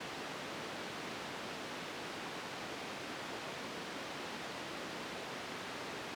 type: band-pass noise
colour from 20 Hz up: pink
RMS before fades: -44 dBFS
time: 0-6.15 s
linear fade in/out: 10 ms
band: 230 to 4200 Hz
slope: 12 dB/octave
effects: none